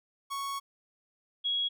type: tone pair in turn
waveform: 45% pulse / sine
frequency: 1108.7 / 3320 Hz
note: C#6 / G#7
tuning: 0 / -1 cents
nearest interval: octave + perfect fifth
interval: 1899 cents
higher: second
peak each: -33 / -27 dBFS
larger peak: second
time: 0.3-0.6 / 1.44-1.69 s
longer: first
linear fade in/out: 20 ms
effects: none